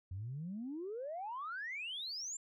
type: exponential sweep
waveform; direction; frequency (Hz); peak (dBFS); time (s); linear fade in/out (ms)
sine; up; 86.9 to 7459; -39; 0.11-2.37; 5
effects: tanh soft clip ceiling -35 dBFS